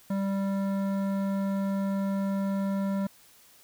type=tone with hard clipping; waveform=sine; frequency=196 Hz; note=G3; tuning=in tune; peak=-28 dBFS; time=0.1-3.07 s; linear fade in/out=5 ms; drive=13 dB; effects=white hiss -57 dBFS RMS until 3.63 s